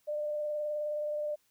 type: tone with vibrato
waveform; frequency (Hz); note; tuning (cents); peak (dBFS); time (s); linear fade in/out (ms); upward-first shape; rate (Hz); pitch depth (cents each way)
sine; 598; D5; +31; -31; 0.07-1.36; 20; sine; 19; 18
effects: white hiss -72 dBFS RMS until 1.5 s